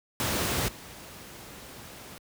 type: noise with level steps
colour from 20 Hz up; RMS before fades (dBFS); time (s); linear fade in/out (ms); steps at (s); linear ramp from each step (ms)
pink; -28 / -45; 0.2-2.18; 0; 0.68; 5
effects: high-pass 60 Hz 12 dB/octave